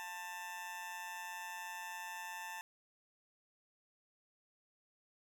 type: tone with amplitude modulation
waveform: 20% pulse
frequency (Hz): 888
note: A5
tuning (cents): +16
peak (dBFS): -36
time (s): 0-2.61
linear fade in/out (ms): 0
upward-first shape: sine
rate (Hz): 183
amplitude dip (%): 60
effects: none